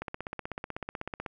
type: click train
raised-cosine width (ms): 0.5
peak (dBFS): -20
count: 21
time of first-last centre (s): 0.02-1.262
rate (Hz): 16.1
effects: none